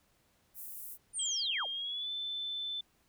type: high-pass noise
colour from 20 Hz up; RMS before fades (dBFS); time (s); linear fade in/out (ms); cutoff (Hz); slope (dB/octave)
pink; -45; 0.54-0.98; 50; 11000; 24
type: linear sweep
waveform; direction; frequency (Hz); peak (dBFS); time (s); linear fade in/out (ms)
sine; down; 9397 to 352.7; -33; 1.13-1.67; 50
type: tone with pitch glide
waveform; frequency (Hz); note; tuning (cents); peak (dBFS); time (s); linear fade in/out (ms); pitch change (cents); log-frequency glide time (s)
sine; 3214 to 3525; G7 to A7; +43 to +2; -35; 1.19-2.81; 5; +159; 1.72-2.11
effects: pink hiss -71 dBFS RMS until 3.08 s